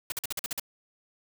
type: noise bursts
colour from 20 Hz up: white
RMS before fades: -32 dBFS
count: 8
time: 0.1-0.597 s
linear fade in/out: 2 ms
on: 21 ms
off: 47 ms
effects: none